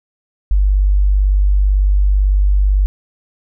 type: tone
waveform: sine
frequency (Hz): 49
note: G1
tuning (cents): 0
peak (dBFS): -9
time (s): 0.51-2.86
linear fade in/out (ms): 0
effects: none